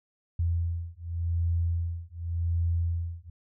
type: beating tone pair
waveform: sine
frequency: 84.3 / 85.18 Hz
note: E2 / F2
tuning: +39 / -43 cents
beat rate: 0.88 Hz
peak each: -29 dBFS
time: 0.39-3.3 s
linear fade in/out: 5 ms
effects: none